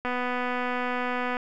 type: click train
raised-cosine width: 0.5 ms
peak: -15 dBFS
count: 328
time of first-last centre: 0.05-1.369 s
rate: 248 Hz
effects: none